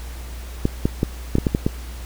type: clicks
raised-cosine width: 3 ms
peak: -4 dBFS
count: 8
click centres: 0.654 / 0.855 / 1.031 / 1.354 / 1.384 / 1.468 / 1.549 / 1.665 s
effects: added 60 Hz sine -31 dBFS peak until 2.05 s + pink hiss -41 dBFS RMS until 2.05 s